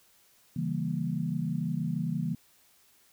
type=chord; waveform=sine; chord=C# diminished seventh; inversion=none; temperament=equal; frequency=138.59 / 164.81 / 196 / 233.1 Hz; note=C#3 / E3 / G3 / Bb3; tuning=0 / 0 / 0 / 0 cents; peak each=-35 / -31 / -36 / -35 dBFS; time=0.56-2.35 s; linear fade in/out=5 ms; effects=white hiss -63 dBFS RMS until 3.12 s